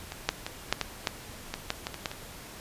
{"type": "clicks", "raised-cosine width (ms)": 0.2, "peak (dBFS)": [-20, -6, -16, -6, -10, -8, -14, -10, -14, -19, -12, -20], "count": 12, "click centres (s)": [0.121, 0.29, 0.465, 0.726, 0.813, 1.072, 1.54, 1.704, 1.869, 1.943, 2.058, 2.115], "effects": ["pink hiss -45 dBFS RMS until 2.6 s", "resampled to 32000 Hz"]}